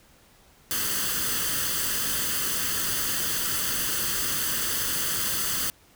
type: noise with comb filter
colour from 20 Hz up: white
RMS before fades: -27 dBFS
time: 0.71-5.7 s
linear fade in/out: 0 ms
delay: 0.64 ms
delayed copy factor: +0.65
effects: pink hiss -57 dBFS RMS until 5.95 s